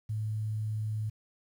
sine tone with quantisation, 108 Hz, A2, 32 cents flat, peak -30 dBFS, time 0.09-1.1 s, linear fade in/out 10 ms, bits 10, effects none

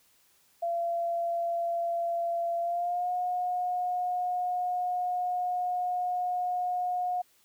sine tone with pitch glide, 683 to 721.5 Hz, F5 to F#5, -39 to -44 cents, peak -27 dBFS, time 0.62-7.22 s, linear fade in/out 10 ms, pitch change +95 cents, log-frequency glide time 2.6-3.11 s, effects white hiss -65 dBFS RMS until 7.44 s

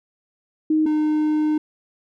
sine / triangle tone pair in turn, 311.1 / 305.6 Hz, D#4 / D#4, 0 / -31 cents, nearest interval unison, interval 31 cents, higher first, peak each -15 dBFS, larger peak neither, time 0.7-0.86 / 0.86-1.58 s, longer second, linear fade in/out 5 ms, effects none

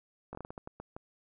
slowing click train, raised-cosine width 1 ms, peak -28 dBFS, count 10, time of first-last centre 0.33-0.965 s, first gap 19 ms, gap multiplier 1.31, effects none

